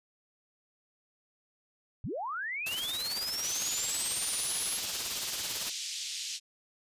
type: linear sweep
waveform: sine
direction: up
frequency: 73.9 to 11180 Hz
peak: -33 dBFS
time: 2.04-4.77 s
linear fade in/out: 0 ms
type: noise with tremolo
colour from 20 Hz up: white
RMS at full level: -35 dBFS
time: 2.66-5.7 s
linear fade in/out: 5 ms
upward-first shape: triangle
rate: 18 Hz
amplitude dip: 65%
type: band-pass noise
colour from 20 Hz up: white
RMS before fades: -38 dBFS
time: 3.4-6.4 s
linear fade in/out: 50 ms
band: 2800 to 6900 Hz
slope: 24 dB/octave
effects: resampled to 32000 Hz